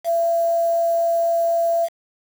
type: tone with quantisation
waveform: sine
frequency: 674 Hz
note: E5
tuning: 38 cents sharp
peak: -16 dBFS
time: 0.04-1.89 s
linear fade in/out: 50 ms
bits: 6
effects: none